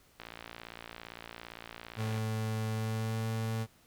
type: click train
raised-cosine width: 0.3 ms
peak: -27 dBFS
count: 115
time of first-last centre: 0.2-2.179 s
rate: 57.6 Hz
type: tone with pitch glide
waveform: 35% pulse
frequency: 110 to 111.99 Hz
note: A2 to A2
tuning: 0 to +31 cents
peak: -30 dBFS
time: 1.96-3.67 s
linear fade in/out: 50 ms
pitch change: +31 cents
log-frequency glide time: 2.73-3.26 s
effects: pink hiss -64 dBFS RMS until 3.86 s